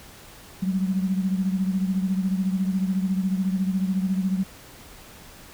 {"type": "beating tone pair", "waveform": "sine", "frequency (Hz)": [187.1, 201.1], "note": ["F#3", "G3"], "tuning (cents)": [20, 44], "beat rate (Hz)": 14, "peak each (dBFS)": [-22, -28], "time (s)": [0.62, 4.44], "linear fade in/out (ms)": 10, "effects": ["pink hiss -46 dBFS RMS until 5.53 s"]}